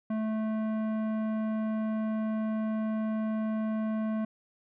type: tone with tanh clipping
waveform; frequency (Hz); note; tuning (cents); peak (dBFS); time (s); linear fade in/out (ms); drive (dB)
sine; 218.3; A3; -13; -30; 0.1-4.25; 5; 14
effects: none